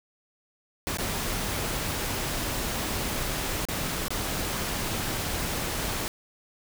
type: noise with dropouts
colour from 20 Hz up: pink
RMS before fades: -30 dBFS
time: 0.87-6.08 s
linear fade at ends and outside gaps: 0 ms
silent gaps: 0.971-0.985 / 3.652-3.686 / 4.082-4.105 s
effects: none